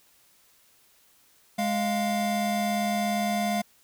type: tone pair together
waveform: square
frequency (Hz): 207.7 / 700.5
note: G#3 / F5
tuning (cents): 0 / +5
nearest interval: octave + major sixth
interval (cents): 2105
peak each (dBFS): -28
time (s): 1.58-3.62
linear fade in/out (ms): 10
effects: white hiss -61 dBFS RMS until 3.83 s